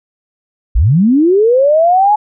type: linear sweep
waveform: sine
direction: up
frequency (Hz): 41.42 to 856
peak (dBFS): -6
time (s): 0.75-2.16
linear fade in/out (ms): 10
effects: none